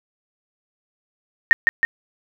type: tone with echo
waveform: sine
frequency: 1847 Hz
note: A#6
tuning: 16 cents flat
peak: -6 dBFS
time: 1.51-1.53 s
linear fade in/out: 0 ms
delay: 160 ms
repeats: 2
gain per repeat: -4 dB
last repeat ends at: 1.85 s
effects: none